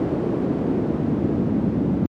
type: noise with band-pass filter sweep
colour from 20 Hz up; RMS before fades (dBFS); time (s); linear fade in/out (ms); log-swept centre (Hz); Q
brown; -21; 0-2.06; 0; 350 to 230; 1.5
effects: high-pass 100 Hz 12 dB/octave